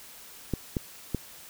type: clicks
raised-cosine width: 3 ms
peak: -14 dBFS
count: 3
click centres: 0.537 / 0.768 / 1.147 s
effects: white hiss -48 dBFS RMS until 1.49 s